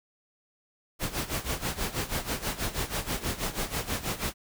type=noise with tremolo; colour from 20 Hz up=pink; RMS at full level=-29 dBFS; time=0.99-4.34 s; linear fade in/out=50 ms; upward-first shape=sine; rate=6.2 Hz; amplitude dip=80%; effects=none